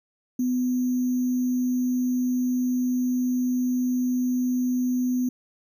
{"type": "tone with sample-and-hold", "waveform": "sine", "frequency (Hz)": 250.8, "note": "B3", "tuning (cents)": 27, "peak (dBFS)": -21, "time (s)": [0.39, 5.29], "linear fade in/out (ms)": 5, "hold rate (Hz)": 6300, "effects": []}